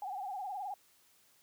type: tone with vibrato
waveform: sine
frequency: 783 Hz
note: G5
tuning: 2 cents flat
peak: -37 dBFS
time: 0.02-0.74 s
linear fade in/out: 2 ms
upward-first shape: sine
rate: 19 Hz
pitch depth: 110 cents each way
effects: white hiss -67 dBFS RMS until 1.42 s + high-pass 60 Hz 12 dB/octave